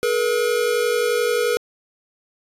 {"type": "tone pair together", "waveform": "square", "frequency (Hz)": [428.6, 480], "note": ["A4", "B4"], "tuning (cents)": [-45, -49], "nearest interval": "major second", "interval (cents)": 196, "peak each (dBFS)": [-23, -20], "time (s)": [0.03, 1.57], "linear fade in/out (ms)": 0, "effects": ["resampled to 32000 Hz"]}